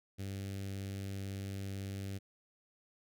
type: tone with notch filter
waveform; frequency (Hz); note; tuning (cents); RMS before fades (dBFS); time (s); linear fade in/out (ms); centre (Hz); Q
sawtooth; 98; G2; 0; -41; 0.18-2.19; 20; 1000; 0.6
effects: none